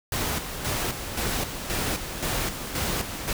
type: noise with tremolo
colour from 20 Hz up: pink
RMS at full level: -27 dBFS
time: 0.12-3.33 s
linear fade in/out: 2 ms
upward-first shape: square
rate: 1.9 Hz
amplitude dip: 55%
effects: none